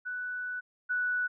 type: tone pair in turn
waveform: sine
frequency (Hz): 1486 / 1479.3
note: F#6 / F#6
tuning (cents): +7 / -1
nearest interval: unison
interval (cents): 8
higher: first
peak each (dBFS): -33 / -27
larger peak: second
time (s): 0.05-0.61 / 0.89-1.28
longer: first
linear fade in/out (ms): 20
effects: none